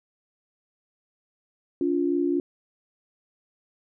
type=tone pair together; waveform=sine; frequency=284.9 / 349.2 Hz; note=C#4 / F4; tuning=+48 / 0 cents; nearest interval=major third; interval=352 cents; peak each=-24 dBFS; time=1.81-2.4 s; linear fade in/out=2 ms; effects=none